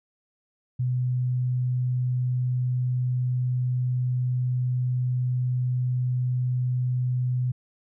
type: tone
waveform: sine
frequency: 125.5 Hz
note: B2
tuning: 28 cents sharp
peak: -22 dBFS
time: 0.79-7.52 s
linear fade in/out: 10 ms
effects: none